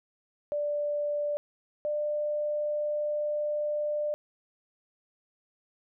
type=tone pair in turn; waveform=sine; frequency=587.3 / 595.8 Hz; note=D5 / D5; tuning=0 / +25 cents; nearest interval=unison; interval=25 cents; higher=second; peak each=-27 dBFS; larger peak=neither; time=0.52-1.37 / 1.85-4.14 s; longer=second; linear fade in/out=0 ms; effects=none